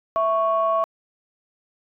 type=tone pair together; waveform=sine; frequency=659.3 / 1108.8 Hz; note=E5 / C#6; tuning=0 / 0 cents; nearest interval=major sixth; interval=900 cents; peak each=-20 dBFS; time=0.16-0.84 s; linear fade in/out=0 ms; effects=tanh soft clip ceiling -10 dBFS